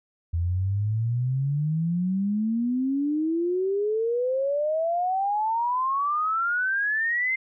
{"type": "exponential sweep", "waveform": "sine", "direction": "up", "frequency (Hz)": [82.5, 2101], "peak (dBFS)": -22, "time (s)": [0.33, 7.36], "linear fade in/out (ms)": 10, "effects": []}